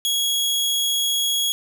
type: tone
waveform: sawtooth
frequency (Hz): 3325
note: G#7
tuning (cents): +1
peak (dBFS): -16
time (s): 0.05-1.52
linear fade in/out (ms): 0
effects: none